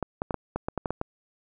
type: clicks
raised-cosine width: 1 ms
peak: -14 dBFS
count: 10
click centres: 0.027 / 0.219 / 0.308 / 0.343 / 0.56 / 0.685 / 0.777 / 0.858 / 0.906 / 1.014 s
effects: none